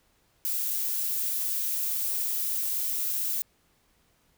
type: noise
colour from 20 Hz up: violet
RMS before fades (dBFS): -29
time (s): 0.45-3.42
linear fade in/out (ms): 0
effects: pink hiss -67 dBFS RMS until 4.37 s

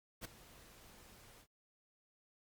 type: noise with ADSR envelope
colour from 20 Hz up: pink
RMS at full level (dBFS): -43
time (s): 0.21-1.47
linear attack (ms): 39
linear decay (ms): 8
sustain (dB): -17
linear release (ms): 71
effects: Opus 48 kbps

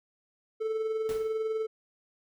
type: tone with tremolo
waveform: triangle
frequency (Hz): 440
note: A4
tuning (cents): 0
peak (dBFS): -24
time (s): 0.6-1.67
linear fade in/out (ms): 20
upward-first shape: triangle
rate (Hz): 20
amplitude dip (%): 50
type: noise with exponential decay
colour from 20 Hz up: pink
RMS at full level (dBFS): -41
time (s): 1.09-1.46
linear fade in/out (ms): 1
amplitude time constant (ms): 79
effects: none

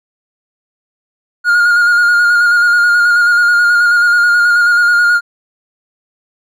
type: tone with vibrato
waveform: triangle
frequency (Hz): 1424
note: F6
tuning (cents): +33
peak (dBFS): -5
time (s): 1.44-5.21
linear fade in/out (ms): 50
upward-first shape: square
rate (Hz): 9.3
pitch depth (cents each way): 22
effects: none

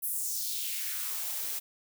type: noise with high-pass filter sweep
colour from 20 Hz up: blue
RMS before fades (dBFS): -34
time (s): 0.02-1.6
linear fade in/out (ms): 20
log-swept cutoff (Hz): 12000 to 330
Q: 2.2
effects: none

